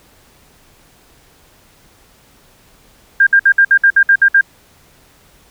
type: tone bursts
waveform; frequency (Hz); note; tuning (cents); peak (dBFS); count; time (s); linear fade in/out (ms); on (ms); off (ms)
sine; 1600; G6; +35; -5; 10; 3.2-4.411; 5; 68; 59
effects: pink hiss -49 dBFS RMS until 5.5 s